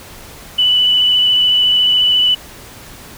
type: tone with vibrato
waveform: sine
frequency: 2977 Hz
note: F#7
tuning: 10 cents sharp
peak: -9 dBFS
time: 0.58-2.35 s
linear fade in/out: 10 ms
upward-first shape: sine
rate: 14 Hz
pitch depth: 12 cents each way
effects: pink hiss -36 dBFS RMS until 3.17 s